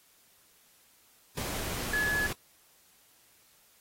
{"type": "tone in noise", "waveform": "sine", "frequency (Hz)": 1700, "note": "G#6", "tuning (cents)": 40, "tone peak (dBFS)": -27, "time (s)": [1.93, 2.27], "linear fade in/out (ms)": 5, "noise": "pink", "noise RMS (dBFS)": -36, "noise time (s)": [1.37, 2.33], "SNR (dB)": 6, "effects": ["white hiss -63 dBFS RMS until 3.8 s", "AAC 48 kbps"]}